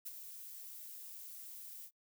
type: noise with ADSR envelope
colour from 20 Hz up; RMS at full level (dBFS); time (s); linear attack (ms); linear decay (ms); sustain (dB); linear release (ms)
violet; -42; 0.05-1.91; 18; 31; -8; 67
effects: noise-tail reverb RT60 0.1 s tail -25 dB re dry